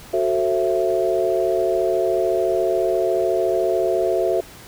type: chord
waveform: sine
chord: F# half-diminished seventh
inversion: none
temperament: just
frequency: 370 / 444 / 532.8 / 666 Hz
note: F#4 / A4 / C5 / E5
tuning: 0 / +16 / +31 / +18 cents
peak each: -21 / -24 / -25 / -21 dBFS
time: 0.13-4.41 s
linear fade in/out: 10 ms
effects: pink hiss -42 dBFS RMS until 4.67 s